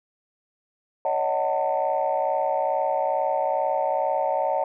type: chord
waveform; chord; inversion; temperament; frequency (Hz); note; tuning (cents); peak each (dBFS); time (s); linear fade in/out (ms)
sine; D# half-diminished seventh; third; just; 560 / 622.3 / 746.7 / 896; C#5 / D#5 / F#5 / A5; +18 / 0 / +16 / +31; -26; 1.05-4.64; 2
effects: tanh soft clip ceiling -13 dBFS